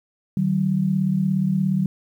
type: tone pair together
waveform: sine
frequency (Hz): 152.97 / 190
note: D#3 / F#3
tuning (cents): -29 / +46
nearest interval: major third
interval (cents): 375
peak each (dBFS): -23 / -19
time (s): 0.37-1.86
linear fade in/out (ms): 2
effects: 9-bit